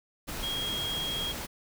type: tone in noise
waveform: sine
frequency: 3267 Hz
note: G#7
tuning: 29 cents flat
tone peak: -31 dBFS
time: 0.42-1.33 s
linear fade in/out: 20 ms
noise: pink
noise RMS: -37 dBFS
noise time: 0.27-1.47 s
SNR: +3 dB
effects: none